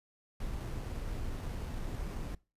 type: noise with sample-and-hold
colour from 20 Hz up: brown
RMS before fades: -38 dBFS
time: 0.4-2.35 s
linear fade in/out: 5 ms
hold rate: 7350 Hz
effects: noise-tail reverb RT60 0.3 s tail -23 dB re dry + resampled to 32000 Hz